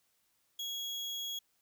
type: tone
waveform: 35% pulse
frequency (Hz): 3322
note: G#7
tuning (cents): 0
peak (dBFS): -35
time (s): 0.59-1.39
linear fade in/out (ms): 5
effects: white hiss -75 dBFS RMS until 1.61 s